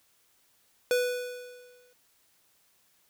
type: tone with exponential decay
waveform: square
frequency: 493.9 Hz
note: B4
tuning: in tune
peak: -22 dBFS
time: 0.91-1.93 s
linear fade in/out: 1 ms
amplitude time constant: 220 ms
effects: white hiss -67 dBFS RMS until 3.09 s